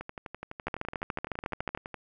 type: two click trains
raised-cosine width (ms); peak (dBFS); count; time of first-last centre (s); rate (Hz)
0.5; -16 / -23; 16 / 24; 0.67-1.749 / 0.01-1.943; 13.9 / 11.9
effects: none